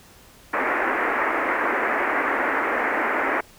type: band-pass noise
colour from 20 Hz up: white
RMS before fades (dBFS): -23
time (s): 0.53-3.41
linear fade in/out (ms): 10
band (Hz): 250 to 2100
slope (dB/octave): 48
effects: pink hiss -50 dBFS RMS until 3.58 s